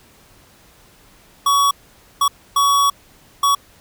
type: tone bursts at uneven times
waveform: square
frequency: 1125 Hz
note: C#6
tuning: 25 cents sharp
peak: -13 dBFS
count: 4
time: 1.46-1.71 / 2.21-2.28 / 2.56-2.9 / 3.43-3.55 s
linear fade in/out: 5 ms
effects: pink hiss -50 dBFS RMS until 3.8 s